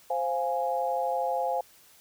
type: chord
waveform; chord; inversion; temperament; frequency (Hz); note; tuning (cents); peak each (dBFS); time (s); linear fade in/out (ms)
sine; F minor; second; equal; 523.3 / 698.5 / 830.6; C5 / F5 / Ab5; 0 / 0 / 0; -30; 0.1-1.61; 5
effects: white hiss -57 dBFS RMS until 2 s